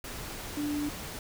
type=tone in noise; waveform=sine; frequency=293.7 Hz; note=D4; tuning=in tune; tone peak=-29 dBFS; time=0.57-0.89 s; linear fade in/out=2 ms; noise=pink; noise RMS=-40 dBFS; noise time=0.04-1.19 s; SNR=+8 dB; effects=none